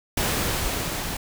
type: noise with level ramp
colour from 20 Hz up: pink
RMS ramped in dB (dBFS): -23 to -30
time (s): 0.17-1.17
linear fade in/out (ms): 5
effects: none